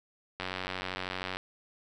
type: click train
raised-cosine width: 0.3 ms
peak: -18 dBFS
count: 91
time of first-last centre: 0.4-1.37 s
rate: 92.8 Hz
effects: none